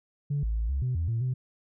sine tone with pitch steps, 143.4 / 54.8 / 55.5 / 68 / 126.3 / 82.8 / 114.7 / 127.6 Hz, D3 / A1 / A1 / C#2 / B2 / E2 / A#2 / C3, -41 / -6 / +16 / -33 / +39 / +8 / -28 / -43 cents, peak -24 dBFS, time 0.3-1.34 s, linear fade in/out 10 ms, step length 130 ms, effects tanh soft clip ceiling -22 dBFS

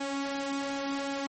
sawtooth tone with flanger, 277.2 Hz, C#4, in tune, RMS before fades -33 dBFS, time 0-1.27 s, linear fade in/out 10 ms, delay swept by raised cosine 1.2 to 2.8 ms, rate 2.7 Hz, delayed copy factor +0.5, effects MP3 32 kbps

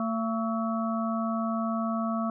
harmonic tone with a mistuned harmonic, 225 Hz, A3, 39 cents sharp, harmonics 1 / 3 / 5 / 6, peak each -28 / -33 / -35 / -36 dBFS, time 0-2.3 s, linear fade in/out 2 ms, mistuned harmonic 6, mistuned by -61 cents, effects none

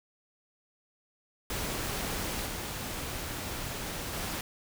pink noise with level steps, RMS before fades -34 / -37 / -35 dBFS, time 1.5-4.41 s, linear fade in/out 2 ms, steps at 2.45 / 4.12 s, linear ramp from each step 20 ms, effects none

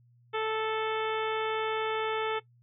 harmonic tone, 438.9 Hz, A4, 4 cents flat, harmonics 1 / 2 / 3 / 4 / 5 / 6 / 7 / 8, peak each -30 / -35 / -35 / -41 / -40 / -44 / -44 / -44 dBFS, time 0.33-2.4 s, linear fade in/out 20 ms, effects noise-tail reverb RT60 0.1 s tail -17 dB re dry + added 120 Hz sine -59 dBFS peak until 2.62 s

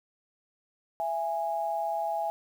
sine tone pair together, 667.3 / 826 Hz, E5 / G#5, +21 / -10 cents, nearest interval major third, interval 369 cents, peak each -31 / -30 dBFS, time 1-2.3 s, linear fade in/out 0 ms, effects 9-bit

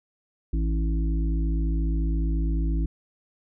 harmonic tone, 54.4 Hz, A1, 19 cents flat, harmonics 1 / 3 / 5 / 6, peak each -22 / -32 / -35 / -36 dBFS, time 0.53-2.86 s, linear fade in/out 5 ms, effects none

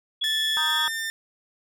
sine tone, 3368 Hz, G#7, 24 cents sharp, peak -23 dBFS, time 0.21-0.88 s, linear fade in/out 10 ms
sawtooth tone with pitch glide, 1760 to 1799.1 Hz, A6 to A6, 0 to +38 cents, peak -24 dBFS, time 0.24-1.1 s, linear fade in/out 0 ms, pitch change +38 cents, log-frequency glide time 0.59-0.83 s
triangle chord, Eb major, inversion second, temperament equal, 932.3 / 1244.5 / 1568 Hz, Bb5 / Eb6 / G6, 0 / 0 / 0 cents, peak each -29 dBFS, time 0.57-0.88 s, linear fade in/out 0 ms
effects none

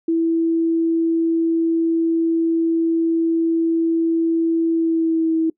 sine tone with pitch glide, 329.6 to 323.2 Hz, E4 to E4, 0 to -34 cents, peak -15 dBFS, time 0.08-5.5 s, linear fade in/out 5 ms, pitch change -34 cents, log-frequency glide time 4.71-5.36 s, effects noise-tail reverb RT60 0.1 s tail -23 dB re dry

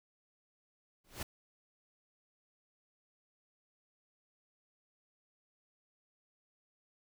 pink noise with exponential growth, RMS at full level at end -35 dBFS, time 1.04-1.23 s, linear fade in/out 5 ms, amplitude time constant 40 ms, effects none

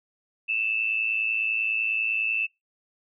sine tone with amplitude modulation, 2647 Hz, E7, 7 cents sharp, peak -20 dBFS, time 0.48-2.47 s, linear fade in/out 20 ms, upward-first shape sine, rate 110 Hz, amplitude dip 70%, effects noise-tail reverb RT60 0.2 s tail -24 dB re dry

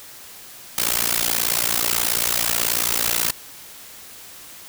white noise with amplitude modulation, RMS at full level -17 dBFS, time 0.78-3.31 s, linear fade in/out 2 ms, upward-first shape sine, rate 58.4 Hz, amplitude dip 100%, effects white hiss -41 dBFS RMS until 4.68 s

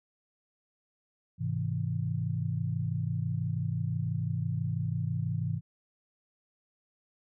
sine chord, Ab augmented, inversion none, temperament just, 103.83 / 129.78 / 162.23 Hz, Ab2 / C3 / E3, 0 / -14 / -27 cents, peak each -33 dBFS, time 1.38-5.61 s, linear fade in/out 50 ms, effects none

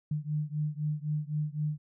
sine beating tone pair, 149.3 / 153.2 Hz, D3 / D#3, +29 / -27 cents, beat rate 3.9 Hz, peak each -32 / -33 dBFS, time 0.11-1.78 s, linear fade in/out 5 ms, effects none

